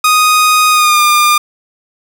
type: tone with pitch glide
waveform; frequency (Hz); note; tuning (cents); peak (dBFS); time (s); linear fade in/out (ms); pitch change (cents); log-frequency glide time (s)
sawtooth; 1244.5 to 1204.2; D#6 to D6; 0 to +43; -3; 0.04-1.38; 5; -57; 0.7-1.02
effects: none